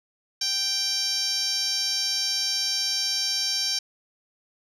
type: tone with band-pass filter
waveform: 10% pulse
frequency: 784 Hz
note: G5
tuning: in tune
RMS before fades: -26 dBFS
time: 0.41-3.79 s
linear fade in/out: 5 ms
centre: 5700 Hz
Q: 4.9
effects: none